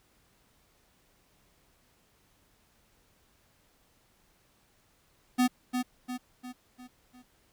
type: tone with echo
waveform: square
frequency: 250 Hz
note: B3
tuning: 21 cents sharp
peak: -22 dBFS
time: 5.38-5.48 s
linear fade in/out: 20 ms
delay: 350 ms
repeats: 5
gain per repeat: -6 dB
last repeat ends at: 7.23 s
effects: pink hiss -67 dBFS RMS until 7.52 s